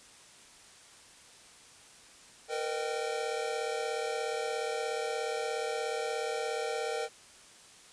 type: tone cluster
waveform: square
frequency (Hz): 461.2 / 498.1 / 614 / 781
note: A#4 / B4 / D#5 / G5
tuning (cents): -19 / +15 / -23 / -7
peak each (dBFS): -36 / -40 / -40 / -39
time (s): 2.48-7.09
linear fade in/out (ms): 50
effects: white hiss -55 dBFS RMS until 7.92 s + resampled to 22050 Hz